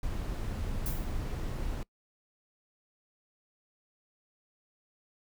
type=noise; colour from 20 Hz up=brown; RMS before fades=-34 dBFS; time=0.03-1.83 s; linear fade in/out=2 ms
type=noise with exponential decay; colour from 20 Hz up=violet; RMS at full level=-35 dBFS; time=0.86-1.2 s; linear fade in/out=1 ms; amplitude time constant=72 ms
effects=noise-tail reverb RT60 0.1 s tail -23 dB re dry